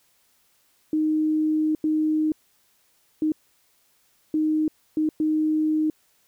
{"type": "tone bursts at uneven times", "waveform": "sine", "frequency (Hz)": 310, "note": "D#4", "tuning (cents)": -6, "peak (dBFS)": -19, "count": 6, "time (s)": [[0.93, 1.75], [1.84, 2.32], [3.22, 3.32], [4.34, 4.68], [4.97, 5.09], [5.2, 5.9]], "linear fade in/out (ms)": 2, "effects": ["white hiss -64 dBFS RMS until 6.27 s"]}